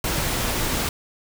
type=noise; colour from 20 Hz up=pink; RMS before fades=-24 dBFS; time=0.04-0.89 s; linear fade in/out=2 ms; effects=none